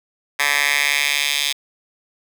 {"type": "tone with high-pass filter sweep", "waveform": "10% pulse", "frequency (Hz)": 143.7, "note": "D3", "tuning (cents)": -37, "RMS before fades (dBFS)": -19, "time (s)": [0.39, 1.53], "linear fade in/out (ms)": 10, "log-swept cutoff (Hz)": [1600, 3200], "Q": 2.1, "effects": []}